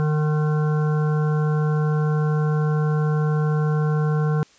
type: harmonic tone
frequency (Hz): 152.2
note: D#3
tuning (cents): -38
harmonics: 1 / 3 / 5 / 7 / 9 / 10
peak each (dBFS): -18 / -28 / -35 / -35 / -37 / -39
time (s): 0-4.43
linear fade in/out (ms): 0
effects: white hiss -54 dBFS RMS until 4.58 s + resampled to 16000 Hz